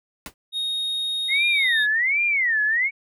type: noise with exponential decay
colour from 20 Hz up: pink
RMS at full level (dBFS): -29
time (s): 0.26-0.34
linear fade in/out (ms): 1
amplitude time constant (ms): 16
type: tone with pitch glide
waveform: triangle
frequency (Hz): 3729 to 3690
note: A#7 to A#7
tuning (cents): 0 to -18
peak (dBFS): -22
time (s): 0.52-1.87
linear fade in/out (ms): 50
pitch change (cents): -18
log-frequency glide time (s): 1.47-1.7
type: tone with vibrato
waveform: sine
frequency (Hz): 2022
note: B6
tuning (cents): +40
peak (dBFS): -18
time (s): 1.28-2.91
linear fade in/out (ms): 50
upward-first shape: sine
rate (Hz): 1.3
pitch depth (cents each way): 300
effects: none